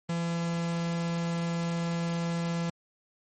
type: tone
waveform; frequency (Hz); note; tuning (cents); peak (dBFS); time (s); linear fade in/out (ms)
45% pulse; 169; E3; +43; -28; 0.09-2.7; 5
effects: MP3 32 kbps